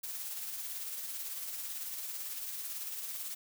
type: noise with tremolo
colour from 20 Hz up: blue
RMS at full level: -39 dBFS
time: 0.03-3.35 s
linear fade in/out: 10 ms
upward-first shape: sine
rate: 18 Hz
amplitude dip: 35%
effects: none